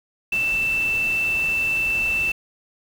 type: tone in noise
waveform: sine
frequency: 2661 Hz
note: E7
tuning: 16 cents sharp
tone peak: -19 dBFS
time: 0.32-2.32 s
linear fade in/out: 5 ms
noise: pink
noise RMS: -36 dBFS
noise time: 0.32-2.32 s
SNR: +14 dB
effects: none